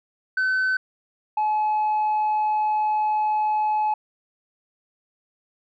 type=tone pair in turn; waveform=sine; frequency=1521 / 853.6 Hz; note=F#6 / G#5; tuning=+47 / +47 cents; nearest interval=minor seventh; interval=1000 cents; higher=first; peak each=-17 dBFS; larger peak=neither; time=0.37-0.77 / 1.37-3.94 s; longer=second; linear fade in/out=5 ms; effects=tanh soft clip ceiling -18 dBFS